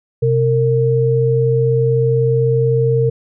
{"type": "tone pair together", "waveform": "sine", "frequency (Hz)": [128.52, 458], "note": ["C3", "A#4"], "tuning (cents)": [-31, -31], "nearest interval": "octave + minor seventh", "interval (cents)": 2200, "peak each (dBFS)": -14, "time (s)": [0.22, 3.1], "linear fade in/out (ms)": 10, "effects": []}